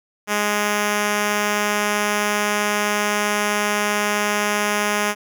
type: tone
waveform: 5% pulse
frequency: 207.7 Hz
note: G#3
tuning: in tune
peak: -7 dBFS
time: 0.27-5.15 s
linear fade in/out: 50 ms
effects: none